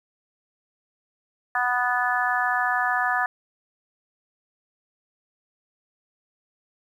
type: harmonic tone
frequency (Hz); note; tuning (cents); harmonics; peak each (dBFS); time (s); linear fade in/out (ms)
246.9; B3; 0; 3 / 4 / 5 / 6 / 7; -26 / -29 / -28 / -29 / -25; 1.55-3.26; 2
effects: 9-bit